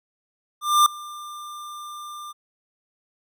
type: tone with ADSR envelope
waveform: square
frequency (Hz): 1194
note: D6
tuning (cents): +28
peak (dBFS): -12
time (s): 0.61-2.33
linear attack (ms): 250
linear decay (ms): 3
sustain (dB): -23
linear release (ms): 22
effects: none